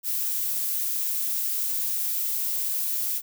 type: noise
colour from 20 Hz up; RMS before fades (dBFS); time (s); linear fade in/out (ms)
violet; -27; 0.03-3.22; 50
effects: none